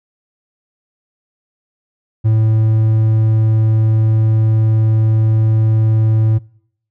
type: tone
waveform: triangle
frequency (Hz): 110.1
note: A2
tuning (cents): +2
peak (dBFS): -7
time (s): 2.24-6.39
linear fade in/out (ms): 20
effects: noise-tail reverb RT60 0.7 s tail -25 dB re dry